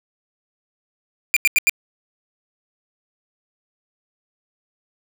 45% pulse tone bursts, 2392 Hz, D7, 31 cents sharp, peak -12 dBFS, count 4, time 1.34-1.695 s, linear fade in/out 0 ms, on 25 ms, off 85 ms, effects none

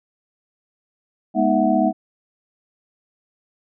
sine tone cluster, 207.3 / 242.7 / 311.4 / 660 / 739 Hz, G#3 / B3 / D#4 / E5 / F#5, -3 / -30 / +2 / +2 / -2 cents, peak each -21 dBFS, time 1.34-1.93 s, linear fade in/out 50 ms, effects none

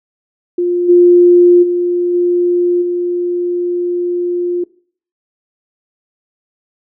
sine tone with level steps, 352.3 Hz, F4, 15 cents sharp, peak -11 / -3 / -11 / -9 / -13 dBFS, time 0.58-4.64 s, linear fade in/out 5 ms, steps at 0.88 / 1.62 / 2.13 / 2.81 s, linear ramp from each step 20 ms, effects noise-tail reverb RT60 0.5 s tail -21 dB re dry

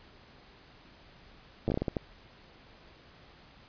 slowing click train, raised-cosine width 2 ms, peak -16 dBFS, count 9, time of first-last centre 1.68-1.968 s, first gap 9 ms, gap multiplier 1.38, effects pink hiss -56 dBFS RMS until 3.68 s + resampled to 11025 Hz

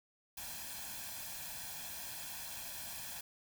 white noise with comb filter, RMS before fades -45 dBFS, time 0.37-3.21 s, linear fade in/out 5 ms, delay 1.2 ms, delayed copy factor +0.7, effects none

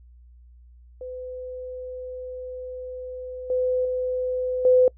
sine tone with level steps, 506 Hz, B4, 42 cents sharp, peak -32 / -20 / -23 / -13 dBFS, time 1.01-4.88 s, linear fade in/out 2 ms, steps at 3.5 / 3.85 / 4.65 s, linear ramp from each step 2 ms, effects noise-tail reverb RT60 0.1 s tail -25 dB re dry + added 60 Hz sine -47 dBFS peak until 4.97 s

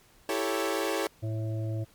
sawtooth chord, A dominant seventh, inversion second, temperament equal, 329.6 / 392 / 440 / 554.4 Hz, E4 / G4 / A4 / C#5, 0 / 0 / 0 / 0 cents, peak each -29 dBFS, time 0.29-1.07 s, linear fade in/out 2 ms
harmonic tone, 110 Hz, A2, in tune, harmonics 1 / 3 / 5 / 6, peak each -29 / -39 / -43 / -45 dBFS, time 1.22-1.85 s, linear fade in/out 20 ms
effects pink hiss -60 dBFS RMS until 1.94 s + MP3 96 kbps

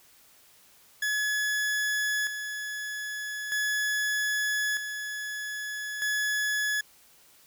40% pulse tone with tremolo, 1700 Hz, G#6, 40 cents sharp, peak -25 dBFS, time 1.02-6.81 s, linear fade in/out 5 ms, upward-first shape square, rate 0.4 Hz, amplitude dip 55%, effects white hiss -58 dBFS RMS until 7.46 s

